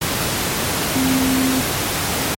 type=tone in noise; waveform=sine; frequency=261.6 Hz; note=C4; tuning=in tune; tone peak=-16 dBFS; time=0.95-1.61 s; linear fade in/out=10 ms; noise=pink; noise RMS=-20 dBFS; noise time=0.01-2.35 s; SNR=+1 dB; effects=high-pass 80 Hz 12 dB/octave + MP3 64 kbps